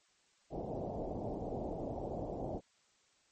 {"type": "low-pass noise", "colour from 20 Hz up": "white", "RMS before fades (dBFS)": -40, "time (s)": [0.5, 2.61], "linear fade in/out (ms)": 50, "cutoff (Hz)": 750, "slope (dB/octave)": 48, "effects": ["white hiss -71 dBFS RMS until 3.31 s", "MP3 32 kbps"]}